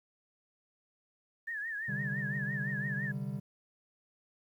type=tone with vibrato; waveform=sine; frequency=1754 Hz; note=A6; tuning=6 cents flat; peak=-35 dBFS; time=1.47-3.12 s; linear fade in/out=10 ms; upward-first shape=triangle; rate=5.9 Hz; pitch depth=130 cents each way
type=chord; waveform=triangle; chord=C suspended second; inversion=none; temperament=just; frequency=130.81 / 147.16 / 196.22 Hz; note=C3 / D3 / G3; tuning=0 / +4 / +2 cents; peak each=-37 dBFS; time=1.88-3.4 s; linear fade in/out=10 ms
effects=11-bit